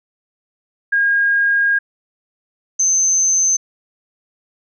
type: tone pair in turn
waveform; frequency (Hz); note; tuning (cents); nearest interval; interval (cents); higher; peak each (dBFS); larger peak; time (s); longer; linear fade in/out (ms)
sine; 1626 / 6212; G#6 / G8; -37 / -17; octave + major seventh; 2320; second; -12; neither; 0.92-1.79 / 2.79-3.57; first; 10
effects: none